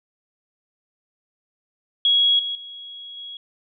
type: tone with level steps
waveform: sine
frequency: 3322 Hz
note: G#7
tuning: in tune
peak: -14 / -24 / -35 / -33 dBFS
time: 2.05-3.37 s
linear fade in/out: 2 ms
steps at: 2.39 / 2.55 / 3.17 s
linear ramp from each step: 2 ms
effects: none